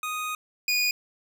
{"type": "tone pair in turn", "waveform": "25% pulse", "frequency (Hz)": [1244.5, 2460], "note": ["D#6", "D#7"], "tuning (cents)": [0, -20], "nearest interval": "octave", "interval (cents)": 1180, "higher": "second", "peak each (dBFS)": [-25, -18], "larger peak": "second", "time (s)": [[0.03, 0.35], [0.68, 0.91]], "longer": "first", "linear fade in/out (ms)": 2, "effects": []}